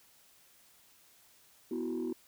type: chord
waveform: sine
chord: B suspended fourth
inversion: none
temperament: just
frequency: 246.9 / 329.3 / 370.4 Hz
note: B3 / E4 / F#4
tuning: 0 / -2 / +2 cents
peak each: -36 / -36 / -36 dBFS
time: 1.71-2.13 s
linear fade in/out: 5 ms
effects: tanh soft clip ceiling -28 dBFS + white hiss -63 dBFS RMS until 2.27 s